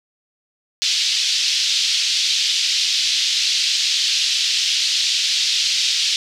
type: band-pass noise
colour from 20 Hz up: pink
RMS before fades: -19 dBFS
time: 0.82-6.16 s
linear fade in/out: 0 ms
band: 3200 to 5400 Hz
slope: 24 dB/octave
effects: none